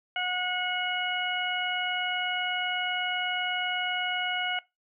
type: harmonic tone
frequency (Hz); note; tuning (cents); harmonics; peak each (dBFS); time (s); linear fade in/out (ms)
728; F#5; -28; 1 / 2 / 3 / 4; -33 / -33 / -33 / -33; 0.16-4.59; 2
effects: noise-tail reverb RT60 0.2 s tail -20 dB re dry